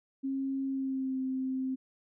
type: tone with pitch glide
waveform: sine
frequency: 270 to 261.6 Hz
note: C#4 to C4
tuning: -45 to 0 cents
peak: -30 dBFS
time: 0.23-1.76 s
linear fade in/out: 20 ms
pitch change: -55 cents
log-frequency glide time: 0.66-1.19 s
effects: none